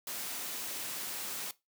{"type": "noise", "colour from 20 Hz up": "white", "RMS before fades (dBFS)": -39, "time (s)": [0.07, 1.51], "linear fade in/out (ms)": 2, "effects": ["noise-tail reverb RT60 0.2 s tail -18 dB re dry", "high-pass 150 Hz 12 dB/octave"]}